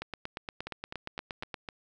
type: two click trains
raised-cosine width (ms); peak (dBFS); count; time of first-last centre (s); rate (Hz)
0.3; -20 / -22; 14 / 5; 0.02-1.542 / 0.67-1.688; 8.54 / 3.93
effects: none